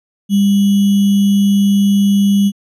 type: tone with sample-and-hold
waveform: sine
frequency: 199.9 Hz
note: G3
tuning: 34 cents sharp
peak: -8 dBFS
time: 0.29-2.52 s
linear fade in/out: 50 ms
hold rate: 3150 Hz
effects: resampled to 32000 Hz